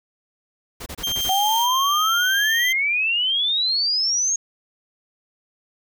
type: noise bursts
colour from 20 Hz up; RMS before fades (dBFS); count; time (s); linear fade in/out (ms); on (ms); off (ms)
pink; -33; 6; 0.8-1.302; 10; 62; 26
type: tone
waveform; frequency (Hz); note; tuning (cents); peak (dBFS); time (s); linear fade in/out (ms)
35% pulse; 3172; G7; +20; -20; 1.03-2.73; 10
type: noise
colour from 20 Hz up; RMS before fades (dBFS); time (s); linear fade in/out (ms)
blue; -33; 1.16-1.68; 50
type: exponential sweep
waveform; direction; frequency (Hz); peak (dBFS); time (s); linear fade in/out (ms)
sine; up; 750 to 6640; -18; 1.29-4.36; 5
effects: none